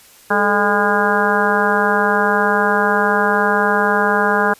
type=harmonic tone with a mistuned harmonic; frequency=203.9 Hz; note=G#3; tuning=32 cents flat; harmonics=1 / 2 / 3 / 4 / 5 / 6 / 7 / 8; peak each=-22 / -20 / -23 / -20 / -21 / -24 / -20 / -20 dBFS; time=0.3-4.54 s; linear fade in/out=10 ms; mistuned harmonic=2; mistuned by=+90 cents; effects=white hiss -46 dBFS RMS until 4.59 s + resampled to 32000 Hz